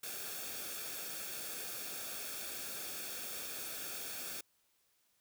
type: noise with comb filter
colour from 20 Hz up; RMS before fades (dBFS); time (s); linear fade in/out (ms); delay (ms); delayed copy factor
white; -43; 0.03-4.41; 5; 1; -0.6
effects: white hiss -75 dBFS RMS until 5.2 s